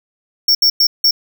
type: tone bursts at uneven times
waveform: square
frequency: 5470 Hz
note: F8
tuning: 37 cents flat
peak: -9 dBFS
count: 4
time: 0.48-0.55 / 0.62-0.7 / 0.8-0.87 / 1.04-1.11 s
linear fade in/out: 5 ms
effects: none